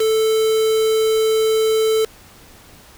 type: tone with quantisation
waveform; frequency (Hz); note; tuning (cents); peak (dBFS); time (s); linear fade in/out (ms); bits
triangle; 440; A4; 0; -12; 0-2.05; 5; 4
effects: pink hiss -45 dBFS RMS until 2.97 s